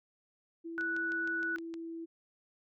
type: tone with pitch glide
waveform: sine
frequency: 332.4 to 330.5 Hz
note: E4 to E4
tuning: +15 to +5 cents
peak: -39 dBFS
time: 0.64-2.06 s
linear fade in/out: 20 ms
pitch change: -10 cents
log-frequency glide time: 1.49-1.89 s
type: tone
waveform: sine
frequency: 1478 Hz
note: F#6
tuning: 2 cents flat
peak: -32 dBFS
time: 0.78-1.56 s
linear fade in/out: 0 ms
type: click train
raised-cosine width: 0.2 ms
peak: -32 dBFS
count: 7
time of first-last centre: 0.81-1.74 s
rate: 6.45 Hz
effects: none